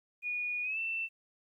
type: tone with pitch glide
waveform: sine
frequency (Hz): 2453 to 2675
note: D#7 to E7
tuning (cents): -25 to +25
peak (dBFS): -32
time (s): 0.22-1.09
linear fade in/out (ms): 50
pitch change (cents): +150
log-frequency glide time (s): 0.63-0.79
effects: 12-bit